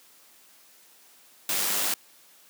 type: noise with amplitude modulation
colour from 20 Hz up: white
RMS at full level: -25 dBFS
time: 1.49-1.94 s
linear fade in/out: 2 ms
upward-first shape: sine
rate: 99.5 Hz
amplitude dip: 35%
effects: white hiss -56 dBFS RMS until 2.49 s + high-pass 200 Hz 12 dB/octave